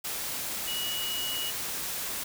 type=tone in noise; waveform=sine; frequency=2916 Hz; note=F#7; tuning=26 cents flat; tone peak=-32 dBFS; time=0.67-1.51 s; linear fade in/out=10 ms; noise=white; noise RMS=-34 dBFS; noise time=0.04-2.24 s; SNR=-1 dB; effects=none